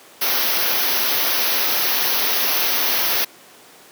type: band-stop noise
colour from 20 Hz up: white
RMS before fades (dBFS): -19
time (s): 0.21-3.25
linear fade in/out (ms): 10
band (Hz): 6100 to 11000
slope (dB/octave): 96
effects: pink hiss -45 dBFS RMS until 3.91 s + high-pass 300 Hz 12 dB/octave